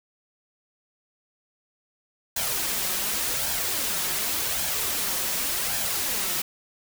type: noise with flanger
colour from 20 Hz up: white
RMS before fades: -27 dBFS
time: 2.36-6.42 s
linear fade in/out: 5 ms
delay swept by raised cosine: 1.2 to 5.5 ms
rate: 0.88 Hz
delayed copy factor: +0.5
effects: none